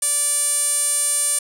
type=tone with band-pass filter; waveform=sawtooth; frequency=580 Hz; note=D5; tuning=22 cents flat; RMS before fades=-20 dBFS; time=0.02-1.39 s; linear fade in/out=5 ms; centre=9100 Hz; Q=7.9; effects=none